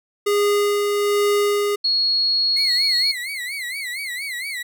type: tone with tremolo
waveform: square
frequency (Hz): 410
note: G#4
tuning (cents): -22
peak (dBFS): -16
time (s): 0.26-1.76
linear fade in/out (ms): 10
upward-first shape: sine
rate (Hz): 1.2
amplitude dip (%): 30
type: tone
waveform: sine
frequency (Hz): 4320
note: C#8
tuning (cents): -45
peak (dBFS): -16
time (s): 1.84-3.12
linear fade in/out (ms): 10
type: tone with vibrato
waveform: 35% pulse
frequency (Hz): 2088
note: C7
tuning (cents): -4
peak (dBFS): -24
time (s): 2.56-4.63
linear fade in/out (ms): 10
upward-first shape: sine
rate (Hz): 4.3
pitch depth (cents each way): 150
effects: none